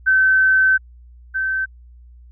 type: tone pair in turn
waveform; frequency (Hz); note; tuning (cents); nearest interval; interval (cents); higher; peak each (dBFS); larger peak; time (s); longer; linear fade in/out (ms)
sine; 1535 / 1543.9; G6 / G6; -37 / -27; unison; 10; second; -11 / -18; first; 0.06-0.78 / 1.34-1.66; first; 20
effects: added 60 Hz sine -41 dBFS peak until 2.31 s